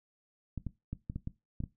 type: clicks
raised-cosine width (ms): 5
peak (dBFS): -24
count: 8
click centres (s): 0.577 / 0.667 / 0.93 / 1.099 / 1.16 / 1.274 / 1.604 / 1.638
effects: noise-tail reverb RT60 0.2 s tail -17 dB re dry